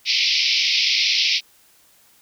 white band-pass noise, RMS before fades -19 dBFS, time 0.05-1.41 s, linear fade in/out 50 ms, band 2100 to 5500 Hz, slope 96 dB/octave, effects white hiss -55 dBFS RMS until 2.21 s

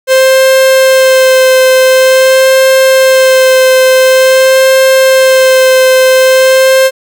45% pulse tone with vibrato, 523 Hz, C5, 1 cent flat, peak -3 dBFS, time 0.07-6.91 s, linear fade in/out 50 ms, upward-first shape sine, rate 0.47 Hz, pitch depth 14 cents each way, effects none

